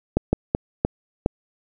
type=slowing click train; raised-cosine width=2 ms; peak=-4 dBFS; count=5; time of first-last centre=0.17-1.261 s; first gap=160 ms; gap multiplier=1.37; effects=none